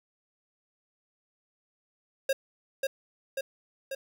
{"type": "tone with echo", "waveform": "square", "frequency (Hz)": 540, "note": "C#5", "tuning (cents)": -45, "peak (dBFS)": -24, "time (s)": [2.29, 2.33], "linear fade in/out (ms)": 5, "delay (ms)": 540, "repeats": 3, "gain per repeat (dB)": -3, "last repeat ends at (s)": 3.95, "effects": []}